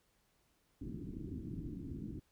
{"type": "low-pass noise", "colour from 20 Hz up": "white", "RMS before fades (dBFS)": -44, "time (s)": [0.81, 2.2], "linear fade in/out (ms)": 10, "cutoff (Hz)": 330, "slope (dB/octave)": 48, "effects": ["pink hiss -75 dBFS RMS until 2.31 s"]}